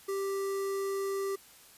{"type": "tone with notch filter", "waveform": "square", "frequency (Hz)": 392.1, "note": "G4", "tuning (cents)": 0, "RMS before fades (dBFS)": -33, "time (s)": [0.08, 1.36], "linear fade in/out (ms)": 10, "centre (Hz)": 3100, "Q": 0.86, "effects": ["white hiss -56 dBFS RMS until 1.77 s", "resampled to 32000 Hz"]}